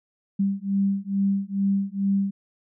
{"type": "beating tone pair", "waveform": "sine", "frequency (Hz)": [196, 198.3], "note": ["G3", "G3"], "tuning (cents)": [0, 20], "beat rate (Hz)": 2.3, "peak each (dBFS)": -24, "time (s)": [0.39, 2.31], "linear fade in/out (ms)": 10, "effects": []}